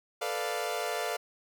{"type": "chord", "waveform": "sawtooth", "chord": "B half-diminished seventh", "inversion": "third", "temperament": "equal", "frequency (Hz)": [440, 493.9, 587.3, 698.5], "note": ["A4", "B4", "D5", "F5"], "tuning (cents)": [0, 0, 0, 0], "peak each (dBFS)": [-33, -34, -33, -31], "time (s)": [0.21, 1.17], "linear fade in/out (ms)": 10, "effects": []}